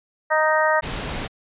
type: harmonic tone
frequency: 311.1 Hz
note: D#4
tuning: in tune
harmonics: 2 / 3 / 4 / 5 / 6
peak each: -20 / -22 / -24 / -25 / -23 dBFS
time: 0.3-0.81 s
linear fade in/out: 20 ms
type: noise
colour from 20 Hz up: pink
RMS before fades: -28 dBFS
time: 0.82-1.28 s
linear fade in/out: 20 ms
effects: resampled to 8000 Hz